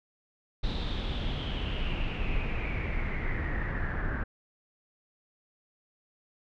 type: noise with low-pass filter sweep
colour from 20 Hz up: brown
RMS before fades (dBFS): -31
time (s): 0.63-4.24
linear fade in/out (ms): 10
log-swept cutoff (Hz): 3900 to 1600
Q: 7.2
effects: none